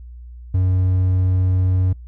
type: tone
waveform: triangle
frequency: 92.5 Hz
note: F#2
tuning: in tune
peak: -12 dBFS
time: 0.54-1.93 s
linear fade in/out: 5 ms
effects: noise-tail reverb RT60 0.2 s tail -25 dB re dry + added 60 Hz sine -34 dBFS peak until 2.07 s